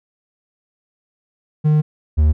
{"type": "tone pair in turn", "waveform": "triangle", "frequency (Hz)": [152.3, 76.15], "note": ["D#3", "D#2"], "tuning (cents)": [-37, -37], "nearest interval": "octave", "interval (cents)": 1200, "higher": "first", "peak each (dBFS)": [-9, -8], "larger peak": "second", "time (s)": [[1.64, 1.82], [2.17, 2.33]], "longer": "first", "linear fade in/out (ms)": 20, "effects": []}